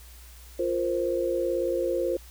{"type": "chord", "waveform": "sine", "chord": "F suspended fourth", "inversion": "none", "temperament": "just", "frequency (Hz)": [349.2, 465.6, 523.8], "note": ["F4", "Bb4", "C5"], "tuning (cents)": [0, -2, 2], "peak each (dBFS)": [-28, -31, -27], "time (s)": [0.59, 2.17], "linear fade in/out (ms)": 5, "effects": ["added 60 Hz sine -46 dBFS peak until 2.3 s", "white hiss -52 dBFS RMS until 2.3 s"]}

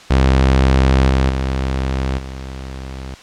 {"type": "tone with level steps", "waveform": "sawtooth", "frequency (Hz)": 66, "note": "C2", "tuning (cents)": 16, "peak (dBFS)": [-6, -8, -13, -23], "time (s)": [0.1, 3.15], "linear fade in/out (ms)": 10, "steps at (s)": [1.09, 1.29, 2.18], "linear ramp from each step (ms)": 5, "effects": ["white hiss -40 dBFS RMS until 3.22 s", "low-pass 5000 Hz 12 dB/octave"]}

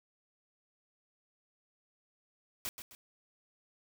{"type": "noise with echo", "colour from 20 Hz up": "white", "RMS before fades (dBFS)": -38, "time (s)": [2.65, 2.69], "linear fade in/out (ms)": 0, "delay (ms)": 130, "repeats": 2, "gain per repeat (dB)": -8, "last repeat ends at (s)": 2.95, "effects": []}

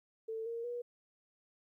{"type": "tone with pitch steps", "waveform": "sine", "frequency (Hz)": [445.9, 463.8, 482.3], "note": ["A4", "A#4", "B4"], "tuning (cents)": [23, -9, -41], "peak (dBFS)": -37, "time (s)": [0.28, 0.82], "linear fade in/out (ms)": 10, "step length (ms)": 180, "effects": ["13-bit"]}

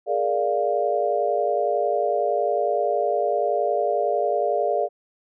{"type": "chord", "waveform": "sine", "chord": "Bb dominant seventh", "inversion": "third", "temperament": "equal", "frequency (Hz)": [415.3, 466.2, 587.3, 698.5], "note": ["Ab4", "Bb4", "D5", "F5"], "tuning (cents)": [0, 0, 0, 0], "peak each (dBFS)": [-26, -27, -24, -24], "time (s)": [0.06, 4.89], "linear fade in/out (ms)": 50, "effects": []}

